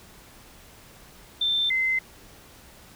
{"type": "tone pair in turn", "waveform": "sine", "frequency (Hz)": [3563, 2063], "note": ["A7", "C7"], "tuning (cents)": [21, -25], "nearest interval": "major sixth", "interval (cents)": 946, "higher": "first", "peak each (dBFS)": -21, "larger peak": "neither", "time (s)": [[1.41, 1.7], [1.7, 1.99]], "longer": "neither", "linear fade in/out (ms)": 5, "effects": ["pink hiss -50 dBFS RMS until 2.95 s"]}